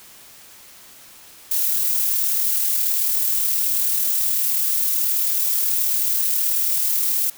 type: noise with amplitude modulation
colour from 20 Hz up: violet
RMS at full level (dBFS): -19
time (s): 1.51-7.3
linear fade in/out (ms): 5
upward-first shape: sine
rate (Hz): 38.6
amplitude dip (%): 25
effects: white hiss -45 dBFS RMS until 7.37 s